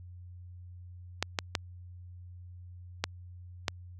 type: clicks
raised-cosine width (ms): 0.2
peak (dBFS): -10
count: 5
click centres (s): 1.226 / 1.388 / 1.552 / 3.04 / 3.682
effects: added 89 Hz sine -45 dBFS peak until 3.99 s